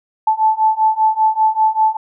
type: beating tone pair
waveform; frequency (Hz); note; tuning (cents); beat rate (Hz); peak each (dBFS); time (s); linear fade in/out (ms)
sine; 871 / 876.1; A5 / A5; -18 / -8; 5.1; -15 / -14; 0.27-1.97; 5
effects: none